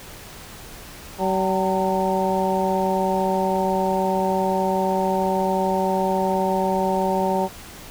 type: harmonic tone with a mistuned harmonic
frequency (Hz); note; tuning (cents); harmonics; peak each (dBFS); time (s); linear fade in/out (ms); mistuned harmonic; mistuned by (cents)
190.3; F#3; +49; 1 / 2 / 3 / 4 / 5; -25 / -25 / -25 / -25 / -25; 1.18-7.49; 50; 5; -70
effects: pink hiss -40 dBFS RMS until 7.9 s